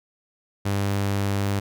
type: tone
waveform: sawtooth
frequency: 99.8 Hz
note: G2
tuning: 32 cents sharp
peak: -18 dBFS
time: 0.65-1.6 s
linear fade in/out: 10 ms
effects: none